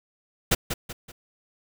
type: noise with echo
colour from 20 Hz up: pink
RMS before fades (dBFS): -19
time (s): 0.51-0.55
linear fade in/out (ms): 10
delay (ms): 190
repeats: 3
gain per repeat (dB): -8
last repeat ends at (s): 1.12
effects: none